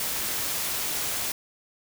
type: noise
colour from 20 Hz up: white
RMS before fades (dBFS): -29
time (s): 0-1.32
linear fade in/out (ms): 2
effects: none